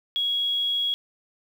sine tone, 3322 Hz, G#7, in tune, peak -22 dBFS, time 0.16-0.94 s, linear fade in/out 0 ms, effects 8-bit

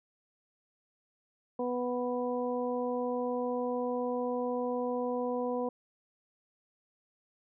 harmonic tone, 246.9 Hz, B3, in tune, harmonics 1 / 2 / 3 / 4, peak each -35 / -32 / -40 / -40 dBFS, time 1.59-5.69 s, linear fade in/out 5 ms, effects none

